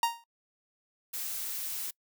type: tone with exponential decay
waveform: 45% pulse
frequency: 932.3 Hz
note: A#5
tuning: in tune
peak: -21 dBFS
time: 0.03-0.24 s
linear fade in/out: 2 ms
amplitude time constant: 44 ms
type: noise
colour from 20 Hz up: blue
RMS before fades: -36 dBFS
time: 1.13-1.91 s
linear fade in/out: 10 ms
effects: noise-tail reverb RT60 0.1 s tail -25 dB re dry